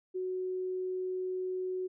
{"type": "tone", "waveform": "sine", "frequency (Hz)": 370, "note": "F#4", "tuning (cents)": 0, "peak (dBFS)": -32, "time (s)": [0.14, 1.88], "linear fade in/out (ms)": 20, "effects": []}